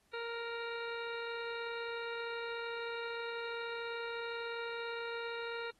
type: harmonic tone with a mistuned harmonic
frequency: 466.2 Hz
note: A#4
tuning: in tune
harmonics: 1 / 2 / 3 / 4 / 5 / 6 / 8 / 9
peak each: -41 / -47 / -44 / -51 / -51 / -53 / -53 / -58 dBFS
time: 0.13-5.71 s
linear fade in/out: 10 ms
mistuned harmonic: 8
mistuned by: +25 cents
effects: pink hiss -73 dBFS RMS until 5.79 s + AAC 32 kbps